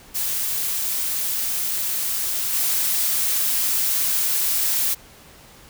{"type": "noise with level steps", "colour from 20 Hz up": "blue", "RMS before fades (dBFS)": [-24, -21], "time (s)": [0.14, 4.95], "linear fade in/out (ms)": 20, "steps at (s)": 2.53, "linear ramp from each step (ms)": 5, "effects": ["pink hiss -47 dBFS RMS until 5.69 s"]}